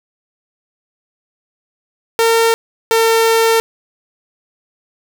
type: tone pair in turn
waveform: sawtooth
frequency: 456.2 / 452.8 Hz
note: A#4 / A4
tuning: -37 / +50 cents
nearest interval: unison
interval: 13 cents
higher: first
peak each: -6 dBFS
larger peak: neither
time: 2.19-2.54 / 2.91-3.6 s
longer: second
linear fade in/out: 0 ms
effects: none